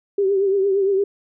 sine tone with vibrato, 392 Hz, G4, in tune, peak -15 dBFS, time 0.18-1.04 s, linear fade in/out 5 ms, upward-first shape triangle, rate 8.7 Hz, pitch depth 69 cents each way, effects none

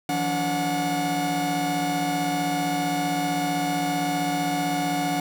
45% pulse tone cluster, 162.4 / 177.9 / 286 / 728 Hz, E3 / F3 / D4 / F#5, -26 / +32 / -46 / -28 cents, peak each -33 / -34 / -27 / -26 dBFS, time 0.09-5.2 s, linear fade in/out 2 ms, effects none

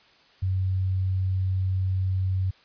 sine tone, 94 Hz, F#2, 28 cents sharp, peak -22 dBFS, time 0.42-2.51 s, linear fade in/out 10 ms, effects white hiss -57 dBFS RMS until 2.64 s + resampled to 11025 Hz

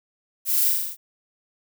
violet noise with echo, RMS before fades -23 dBFS, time 0.45-0.73 s, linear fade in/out 50 ms, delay 40 ms, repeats 6, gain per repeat -2 dB, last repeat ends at 0.97 s, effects none

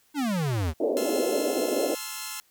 square exponential sweep, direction down, 309.6 to 73.42 Hz, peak -25 dBFS, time 0.14-0.74 s, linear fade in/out 50 ms
white band-pass noise, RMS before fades -26 dBFS, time 0.8-1.95 s, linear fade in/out 5 ms, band 260 to 640 Hz, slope 48 dB/octave
5% pulse chord, F major seventh, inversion first, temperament equal with one note detuned, 861.4 / 1046.5 / 1318.5 / 1396.9 Hz, A5 / C6 / E6 / F6, -37 / 0 / 0 / 0 cents, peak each -29 / -26 / -27 / -28 dBFS, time 0.97-2.4 s, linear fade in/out 0 ms
effects white hiss -64 dBFS RMS until 2.5 s

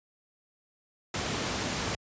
pink noise, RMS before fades -31 dBFS, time 1.14-1.95 s, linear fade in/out 2 ms, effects high-pass 80 Hz 12 dB/octave + resampled to 16000 Hz

